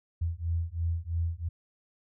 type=beating tone pair; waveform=sine; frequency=82.41 / 85.41 Hz; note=E2 / F2; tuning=0 / -38 cents; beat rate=3 Hz; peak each=-31 dBFS; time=0.21-1.49 s; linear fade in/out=10 ms; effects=none